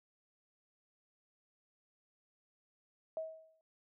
sine tone with exponential decay, 640 Hz, D#5, 49 cents sharp, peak -34 dBFS, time 3.17-3.61 s, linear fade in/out 1 ms, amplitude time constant 94 ms, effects none

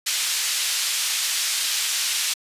pink band-pass noise, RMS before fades -24 dBFS, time 0.06-2.34 s, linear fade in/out 10 ms, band 3100 to 10000 Hz, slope 12 dB/octave, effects resampled to 32000 Hz

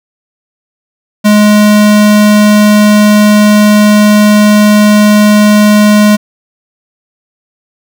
square tone, 209.5 Hz, G#3, 15 cents sharp, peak -3 dBFS, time 1.24-6.17 s, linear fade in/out 20 ms, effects none

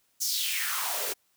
white noise with high-pass filter sweep, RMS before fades -30 dBFS, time 0.2-1.14 s, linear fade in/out 20 ms, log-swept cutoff 6500 to 370 Hz, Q 3.8, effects white hiss -70 dBFS RMS until 1.36 s

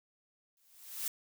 blue noise with exponential growth, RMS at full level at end -34 dBFS, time 0.57-1.08 s, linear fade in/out 1 ms, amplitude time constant 110 ms, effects none

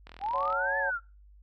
click train, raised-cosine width 0.3 ms, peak -30 dBFS, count 20, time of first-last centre 0.07-0.527 s, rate 41.6 Hz
sine linear two-way sweep, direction up then down, 748 to 1760 to 1322 Hz, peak -28 dBFS, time 0.2-1 s, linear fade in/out 50 ms, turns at 0.78 s
sine chord, F# minor, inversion second, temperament just, 555 / 740 / 888 Hz, C#5 / F#5 / A5, +2 / 0 / +16 cents, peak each -33 / -37 / -34 dBFS, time 0.33-0.91 s, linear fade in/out 20 ms
effects noise-tail reverb RT60 0.3 s tail -25 dB re dry + added 50 Hz sine -52 dBFS peak until 1.42 s

